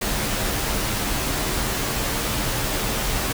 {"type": "noise with comb filter", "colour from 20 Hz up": "pink", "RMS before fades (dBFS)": -24, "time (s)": [0.01, 3.33], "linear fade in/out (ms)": 10, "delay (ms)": 12, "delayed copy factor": -0.5, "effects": []}